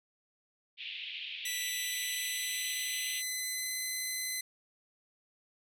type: band-pass noise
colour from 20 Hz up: pink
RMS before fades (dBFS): -42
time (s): 0.77-3.23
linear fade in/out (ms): 50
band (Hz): 2400 to 3600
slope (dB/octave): 48
type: tone with pitch glide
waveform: 10% pulse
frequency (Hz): 1975.5 to 2032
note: B6 to B6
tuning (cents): 0 to +49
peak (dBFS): -25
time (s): 1.45-4.41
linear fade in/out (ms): 5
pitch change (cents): +49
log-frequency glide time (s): 1.57-3.76
effects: none